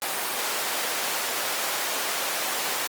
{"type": "high-pass noise", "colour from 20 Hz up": "pink", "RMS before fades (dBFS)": -28, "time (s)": [0.02, 2.87], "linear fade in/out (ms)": 0, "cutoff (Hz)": 570, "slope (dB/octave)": 12, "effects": ["Opus 32 kbps"]}